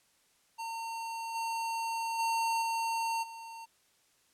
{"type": "tone with level steps", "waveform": "square", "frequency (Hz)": 911, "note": "A#5", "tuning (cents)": -40, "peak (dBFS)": [-37, -33, -29, -31, -44], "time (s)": [0.58, 3.66], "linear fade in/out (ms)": 20, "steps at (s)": [1.34, 2.18, 2.61, 3.22], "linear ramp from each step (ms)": 20, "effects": ["white hiss -69 dBFS RMS until 4.33 s", "low-pass 11000 Hz 12 dB/octave"]}